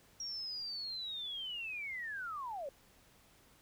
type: linear sweep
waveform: sine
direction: down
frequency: 5650 to 523.3 Hz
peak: -39 dBFS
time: 0.2-2.69 s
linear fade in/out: 2 ms
effects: pink hiss -65 dBFS RMS until 3.61 s